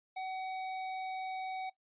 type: tone with tanh clipping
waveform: sine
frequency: 754 Hz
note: F#5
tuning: 32 cents sharp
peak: -39 dBFS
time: 0.16-1.7 s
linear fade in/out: 10 ms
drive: 18 dB
effects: noise-tail reverb RT60 0.1 s tail -17 dB re dry + resampled to 8000 Hz